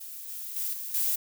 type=noise with level steps; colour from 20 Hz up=violet; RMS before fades=-41 / -38 / -31 / -37 / -27 dBFS; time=0-1.16 s; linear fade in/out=10 ms; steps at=0.28 / 0.56 / 0.73 / 0.94 s; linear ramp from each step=5 ms; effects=none